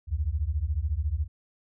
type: beating tone pair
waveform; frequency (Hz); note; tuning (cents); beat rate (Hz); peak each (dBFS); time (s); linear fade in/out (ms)
sine; 68.4 / 82.4; C#2 / E2; -23 / 0; 14; -28; 0.07-1.28; 50
effects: none